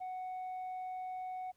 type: tone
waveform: sine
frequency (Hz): 741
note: F#5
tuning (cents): +2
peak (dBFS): -36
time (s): 0-1.52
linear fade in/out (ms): 20
effects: tanh soft clip ceiling -38 dBFS + pink hiss -75 dBFS RMS until 1.56 s